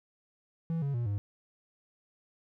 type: tone with pitch steps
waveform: triangle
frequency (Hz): 164.81 / 140.2 / 119.26 / 101.45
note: E3 / C#3 / A#2 / G#2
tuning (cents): 0 / +20 / +40 / -40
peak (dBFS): -27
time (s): 0.7-1.18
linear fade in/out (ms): 0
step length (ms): 120
effects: none